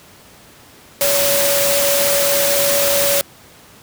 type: tone in noise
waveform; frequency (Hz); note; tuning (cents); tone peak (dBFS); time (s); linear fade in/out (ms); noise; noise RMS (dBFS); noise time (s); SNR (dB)
sine; 565; C#5; +33; -17; 1.01-3.21; 0; white; -17; 1.01-3.21; -3
effects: pink hiss -44 dBFS RMS until 3.82 s + high-pass 80 Hz 12 dB/octave